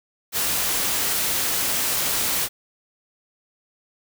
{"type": "noise", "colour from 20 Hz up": "white", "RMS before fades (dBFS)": -23, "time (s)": [0.32, 2.49], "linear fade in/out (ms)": 50, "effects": []}